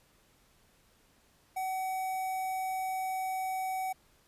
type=tone with notch filter; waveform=square; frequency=755 Hz; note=F#5; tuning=35 cents sharp; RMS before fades=-34 dBFS; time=1.56-3.93 s; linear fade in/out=10 ms; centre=4200 Hz; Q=0.67; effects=pink hiss -66 dBFS RMS until 4.27 s + resampled to 32000 Hz